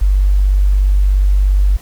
sine tone, 48.47 Hz, G1, 19 cents flat, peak -8 dBFS, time 0.01-1.77 s, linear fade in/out 10 ms, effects pink hiss -41 dBFS RMS until 1.81 s

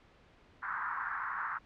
pink band-pass noise, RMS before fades -37 dBFS, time 0.62-1.59 s, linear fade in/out 20 ms, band 1000 to 1700 Hz, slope 48 dB/octave, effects pink hiss -62 dBFS RMS until 1.65 s + low-pass 3000 Hz 12 dB/octave

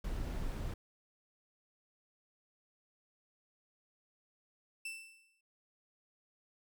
brown noise, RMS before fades -38 dBFS, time 0.04-0.74 s, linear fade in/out 5 ms
40% pulse tone with exponential decay, 2664 Hz, E7, 18 cents sharp, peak -37 dBFS, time 4.85-5.41 s, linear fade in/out 5 ms, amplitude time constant 120 ms
effects none

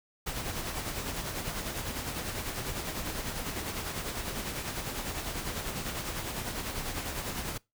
pink noise with tremolo, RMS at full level -34 dBFS, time 0.26-7.58 s, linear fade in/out 10 ms, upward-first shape sine, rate 10 Hz, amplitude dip 45%, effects noise-tail reverb RT60 0.2 s tail -22 dB re dry

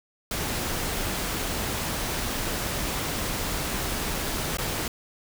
pink noise with dropouts, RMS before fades -29 dBFS, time 0.31-4.88 s, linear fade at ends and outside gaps 2 ms, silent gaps 4.571-4.584 s, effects none

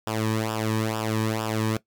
sawtooth tone with flanger, 110 Hz, A2, in tune, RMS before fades -26 dBFS, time 0.07-1.77 s, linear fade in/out 0 ms, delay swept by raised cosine 0.47 to 1.47 ms, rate 2.2 Hz, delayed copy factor -0.8, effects noise-tail reverb RT60 0.1 s tail -18 dB re dry

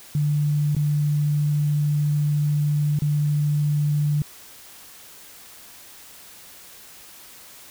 sine tone with dropouts, 147.7 Hz, D3, 10 cents sharp, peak -18 dBFS, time 0.15-4.22 s, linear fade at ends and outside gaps 2 ms, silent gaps 0.75-0.765 / 2.989-3.02 s, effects white hiss -45 dBFS RMS until 7.7 s

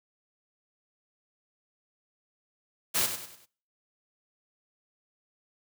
white noise with echo, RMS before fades -26 dBFS, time 2.94-3.07 s, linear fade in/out 20 ms, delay 98 ms, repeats 4, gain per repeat -8 dB, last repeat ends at 3.462 s, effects noise-tail reverb RT60 0.5 s tail -23 dB re dry + high-pass 80 Hz 12 dB/octave

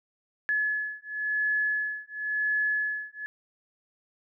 sine beating tone pair, 1707 / 1707.95 Hz, G#6 / G#6, +47 / +48 cents, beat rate 0.95 Hz, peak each -29 dBFS, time 0.49-3.26 s, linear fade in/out 0 ms, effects none

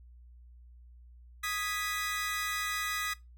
sawtooth chord, G# minor, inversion second, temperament equal, 1244.5 / 1661.2 / 1975.5 Hz, D#6 / G#6 / B6, 0 / 0 / 0 cents, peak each -32 / -36 / -32 dBFS, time 1.43-3.14 s, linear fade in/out 10 ms, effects noise-tail reverb RT60 0.2 s tail -20 dB re dry + added 60 Hz sine -51 dBFS peak until 3.37 s

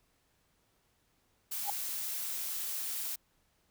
blue noise, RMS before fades -37 dBFS, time 1.51-3.16 s, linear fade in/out 10 ms
sine tone with exponential growth, 813 Hz, G#5, 37 cents flat, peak -28 dBFS, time 1.62-1.7 s, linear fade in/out 2 ms, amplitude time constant 16 ms
effects pink hiss -73 dBFS RMS until 3.7 s

